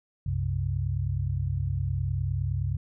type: tone cluster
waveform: sine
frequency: 64.3 / 94 / 133.4 Hz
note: C2 / F#2 / C3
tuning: -30 / +28 / +34 cents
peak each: -33 / -28 / -30 dBFS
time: 0.26-2.77 s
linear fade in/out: 5 ms
effects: none